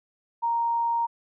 sine tone, 932.3 Hz, A#5, in tune, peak -22 dBFS, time 0.42-1.07 s, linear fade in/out 20 ms, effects none

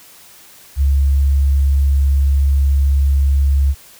sine tone, 69.3 Hz, C#2, in tune, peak -10 dBFS, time 0.76-3.75 s, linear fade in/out 50 ms, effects white hiss -43 dBFS RMS until 3.99 s

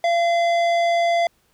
sine tone with tanh clipping, 684 Hz, F5, 36 cents flat, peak -18 dBFS, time 0.04-1.27 s, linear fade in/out 2 ms, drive 14 dB, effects pink hiss -63 dBFS RMS until 1.53 s

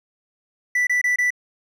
triangle tone bursts, 1974 Hz, B6, 1 cent flat, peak -15 dBFS, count 4, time 0.75-1.305 s, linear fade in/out 5 ms, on 120 ms, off 25 ms, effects none

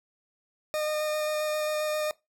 40% pulse tone with vibrato, 610 Hz, D#5, 34 cents flat, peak -26 dBFS, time 0.74-2.11 s, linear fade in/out 0 ms, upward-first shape square, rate 7.5 Hz, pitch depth 8 cents each way, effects noise-tail reverb RT60 0.2 s tail -20 dB re dry

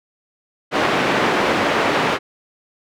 pink band-pass noise, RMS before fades -18 dBFS, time 0.71-2.19 s, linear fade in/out 50 ms, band 280 to 2400 Hz, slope 12 dB/octave, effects none

